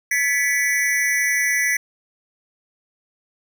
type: tone with amplitude modulation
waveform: square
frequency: 1975.5 Hz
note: B6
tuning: in tune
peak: -14 dBFS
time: 0.11-1.77 s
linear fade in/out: 5 ms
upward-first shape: sine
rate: 269 Hz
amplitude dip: 95%
effects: none